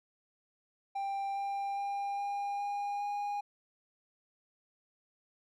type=tone with pitch steps; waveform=triangle; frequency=790 / 795.5 / 801 / 806.6 / 812.2 / 817.9 Hz; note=G5 / G5 / G5 / G5 / G#5 / G#5; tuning=+13 / +25 / +37 / +49 / -39 / -27 cents; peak=-31 dBFS; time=0.95-3.41 s; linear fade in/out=10 ms; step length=410 ms; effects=none